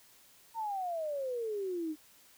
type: exponential sweep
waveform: sine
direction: down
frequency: 928 to 300 Hz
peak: -33 dBFS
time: 0.54-1.96 s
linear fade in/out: 50 ms
effects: white hiss -61 dBFS RMS until 2.37 s